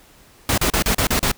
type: noise bursts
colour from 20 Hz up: pink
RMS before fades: -18 dBFS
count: 7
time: 0.49-1.316 s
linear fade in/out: 2 ms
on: 88 ms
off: 35 ms
effects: pink hiss -50 dBFS RMS until 1.37 s